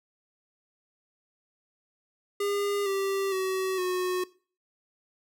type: tone with pitch steps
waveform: square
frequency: 405.1 / 391.3 / 378 / 365.1 Hz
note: G#4 / G4 / F#4 / F#4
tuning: -43 / -3 / +37 / -23 cents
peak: -27 dBFS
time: 2.4-4.24 s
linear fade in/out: 5 ms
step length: 460 ms
effects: noise-tail reverb RT60 0.4 s tail -20 dB re dry